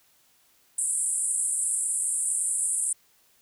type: band-pass noise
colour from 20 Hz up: white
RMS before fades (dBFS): -27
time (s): 0.78-2.93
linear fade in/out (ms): 5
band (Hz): 8000 to 10000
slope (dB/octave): 96
effects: white hiss -63 dBFS RMS until 3.41 s